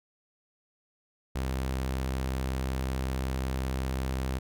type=tone; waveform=sawtooth; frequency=65.41 Hz; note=C2; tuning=in tune; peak=-25 dBFS; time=1.35-4.39 s; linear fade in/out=10 ms; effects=none